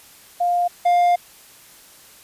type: tone pair in turn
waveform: sine / triangle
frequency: 704 / 704 Hz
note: F5 / F5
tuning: +14 / +14 cents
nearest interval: unison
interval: 0 cents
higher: neither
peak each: -16 / -11 dBFS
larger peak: second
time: 0.4-0.68 / 0.85-1.16 s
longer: second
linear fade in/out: 10 ms
effects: white hiss -47 dBFS RMS until 2.23 s + resampled to 32000 Hz